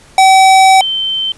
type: tone pair in turn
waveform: square / sine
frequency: 765 / 3098 Hz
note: G5 / G7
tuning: -42 / -21 cents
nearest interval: 2 octaves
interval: 2421 cents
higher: second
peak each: -4 / -13 dBFS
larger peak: first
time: 0.18-0.81 / 0.81-1.32 s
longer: first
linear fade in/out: 2 ms
effects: pink hiss -42 dBFS RMS until 1.37 s + resampled to 24000 Hz